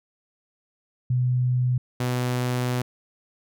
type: tone pair in turn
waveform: sine / sawtooth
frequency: 125.3 / 124.51 Hz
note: B2 / B2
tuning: +25 / +15 cents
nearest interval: unison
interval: 10 cents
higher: first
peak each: -19 dBFS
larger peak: neither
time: 1.1-1.78 / 2-2.82 s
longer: second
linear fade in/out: 5 ms
effects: none